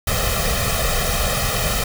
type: noise with comb filter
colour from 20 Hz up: pink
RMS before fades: -20 dBFS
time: 0.07-1.84 s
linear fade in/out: 5 ms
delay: 1.6 ms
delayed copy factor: +1
effects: none